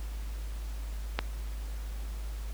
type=click; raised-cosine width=0.3 ms; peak=-11 dBFS; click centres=1.19 s; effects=added 52 Hz sine -34 dBFS peak until 2.53 s + pink hiss -51 dBFS RMS until 2.53 s